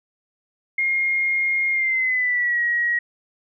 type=tone with pitch glide; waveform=sine; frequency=2135 to 1902.1 Hz; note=C7 to A#6; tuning=+34 to +34 cents; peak=-18 dBFS; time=0.78-2.99 s; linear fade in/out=5 ms; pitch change=-200 cents; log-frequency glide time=1.71-2.61 s; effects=none